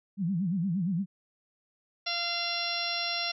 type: tone with vibrato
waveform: sine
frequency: 181.3 Hz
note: F#3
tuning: 35 cents flat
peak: -26 dBFS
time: 0.17-1.06 s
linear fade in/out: 50 ms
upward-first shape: sine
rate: 8.6 Hz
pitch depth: 190 cents each way
type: harmonic tone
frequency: 690 Hz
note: F5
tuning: 21 cents flat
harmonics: 1 / 2 / 3 / 4 / 5 / 6 / 7 / 8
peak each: -38 / -40 / -39 / -36 / -37 / -36 / -41 / -35 dBFS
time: 2.06-3.32 s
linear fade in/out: 10 ms
effects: none